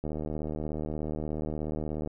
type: click train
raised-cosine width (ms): 2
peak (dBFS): -21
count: 157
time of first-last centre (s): 0.04-2.074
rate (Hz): 76.7
effects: none